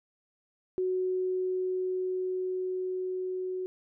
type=tone with level ramp; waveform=sine; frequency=370 Hz; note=F#4; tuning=in tune; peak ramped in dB=-26 to -31 dBFS; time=0.78-3.66 s; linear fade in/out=0 ms; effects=none